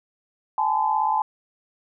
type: tone cluster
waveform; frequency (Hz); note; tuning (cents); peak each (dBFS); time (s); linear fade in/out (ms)
sine; 811 / 868 / 1020; G#5 / A5 / C6; -41 / -24 / -44; -27 / -21 / -25; 0.58-1.22; 2
effects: none